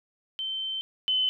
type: tone pair in turn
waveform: sine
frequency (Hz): 3096 / 3039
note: G7 / F#7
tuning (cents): -22 / +46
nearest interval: unison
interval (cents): 32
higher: first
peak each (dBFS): -29 / -22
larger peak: second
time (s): 0.39-0.81 / 1.08-1.29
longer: first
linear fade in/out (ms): 0
effects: none